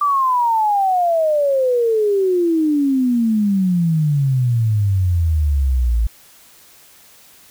sine exponential sweep, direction down, 1182 to 54.4 Hz, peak -13 dBFS, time 0.01-6.07 s, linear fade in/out 5 ms, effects white hiss -47 dBFS RMS until 7.5 s

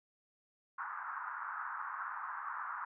white band-pass noise, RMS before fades -42 dBFS, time 0.78-2.85 s, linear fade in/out 5 ms, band 940 to 1500 Hz, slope 48 dB/octave, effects none

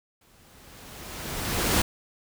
pink noise with exponential growth, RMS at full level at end -21 dBFS, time 0.21-1.82 s, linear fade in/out 5 ms, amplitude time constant 350 ms, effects none

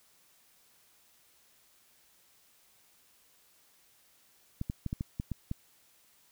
clicks, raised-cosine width 5 ms, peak -21 dBFS, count 8, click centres 4.614 / 4.699 / 4.863 / 4.929 / 5.009 / 5.199 / 5.317 / 5.514 s, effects white hiss -65 dBFS RMS until 6.31 s

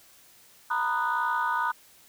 sine chord, B major seventh, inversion third, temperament just, 926 / 987.8 / 1234.7 / 1481.6 Hz, A#5 / B5 / D#6 / F#6, -12 / 0 / -14 / +2 cents, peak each -29 dBFS, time 0.7-1.72 s, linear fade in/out 10 ms, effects tanh soft clip ceiling -17 dBFS + white hiss -56 dBFS RMS until 2.08 s

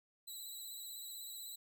10% pulse tone with vibrato, 3951 Hz, B7, in tune, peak -39 dBFS, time 0.27-1.56 s, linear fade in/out 10 ms, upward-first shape square, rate 16 Hz, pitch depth 31 cents each way, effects none

